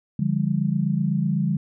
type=chord; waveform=sine; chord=D diminished; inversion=none; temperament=equal with one note detuned; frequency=146.83 / 174.61 / 202.7 Hz; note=D3 / F3 / Ab3; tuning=0 / 0 / -42 cents; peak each=-24 dBFS; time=0.19-1.57 s; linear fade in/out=5 ms; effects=none